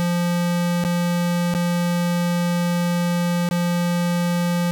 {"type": "tone with dropouts", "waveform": "square", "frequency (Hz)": 174.2, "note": "F3", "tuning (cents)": -4, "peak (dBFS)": -19, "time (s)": [0, 4.71], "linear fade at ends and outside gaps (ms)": 0, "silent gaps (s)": [[0.839, 0.849], [1.539, 1.549], [3.489, 3.511]], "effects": []}